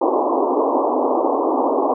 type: band-pass noise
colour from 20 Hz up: pink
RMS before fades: -18 dBFS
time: 0.01-1.94 s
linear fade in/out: 5 ms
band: 260 to 1100 Hz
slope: 96 dB/octave
effects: none